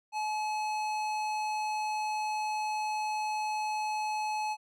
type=tone with hard clipping; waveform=sine; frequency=855 Hz; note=A5; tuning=50 cents flat; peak=-32 dBFS; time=0.12-4.57 s; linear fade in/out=50 ms; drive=15 dB; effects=none